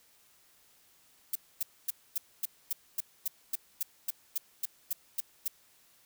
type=noise bursts; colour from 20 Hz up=violet; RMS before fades=-31 dBFS; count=16; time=1.33-5.48 s; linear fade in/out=5 ms; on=25 ms; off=250 ms; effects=white hiss -64 dBFS RMS until 6.05 s